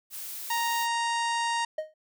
blue noise, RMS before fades -38 dBFS, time 0.1-0.88 s, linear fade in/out 50 ms
harmonic tone, 932.3 Hz, A#5, in tune, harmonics 1 / 2 / 3 / 4 / 5 / 6 / 7 / 8 / 9 / 10, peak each -27 / -33 / -37 / -39 / -41 / -43 / -44 / -45 / -46 / -47 dBFS, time 0.5-1.65 s, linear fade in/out 5 ms
triangle tone with exponential decay, 622.3 Hz, D#5, in tune, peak -23 dBFS, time 1.78-1.94 s, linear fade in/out 5 ms, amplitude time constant 34 ms
effects none

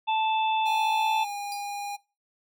harmonic tone, 878 Hz, A5, 4 cents flat, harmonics 1 / 3 / 4, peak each -23 / -33 / -35 dBFS, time 0.07-1.25 s, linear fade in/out 20 ms
square tone with pitch glide, 825 to 813.2 Hz, G#5 to G#5, -12 to -37 cents, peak -32 dBFS, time 0.65-1.97 s, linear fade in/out 20 ms, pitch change -25 cents, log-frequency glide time 0.77-1.37 s
sawtooth tone with exponential decay, 4845 Hz, D#8, 47 cents flat, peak -31 dBFS, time 1.52-1.71 s, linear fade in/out 0 ms, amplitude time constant 40 ms
effects noise-tail reverb RT60 0.3 s tail -22 dB re dry

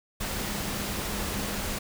sine tone in noise, 203.7 Hz, G#3, 33 cents flat, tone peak -39 dBFS, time 0.2-1.79 s, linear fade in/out 10 ms, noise pink, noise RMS -32 dBFS, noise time 0.2-1.79 s, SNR -10 dB, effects none

